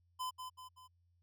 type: tone with echo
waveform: square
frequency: 1017 Hz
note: C6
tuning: 50 cents flat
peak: -38 dBFS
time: 0.19-0.31 s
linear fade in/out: 20 ms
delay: 190 ms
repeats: 3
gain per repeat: -6 dB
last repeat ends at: 0.88 s
effects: added 87 Hz sine -70 dBFS peak until 1.22 s